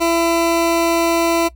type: tone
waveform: 20% pulse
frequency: 335.1 Hz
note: E4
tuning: 29 cents sharp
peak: -9 dBFS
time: 0-1.49 s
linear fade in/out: 20 ms
effects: noise-tail reverb RT60 0.1 s tail -20 dB re dry + added 60 Hz sine -39 dBFS peak until 1.55 s